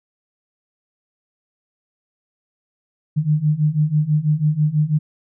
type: beating tone pair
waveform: sine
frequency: 148.5 / 154.6 Hz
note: D3 / D#3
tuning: +20 / -11 cents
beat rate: 6.1 Hz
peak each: -19 / -17 dBFS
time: 3.16-4.99 s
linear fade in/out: 20 ms
effects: none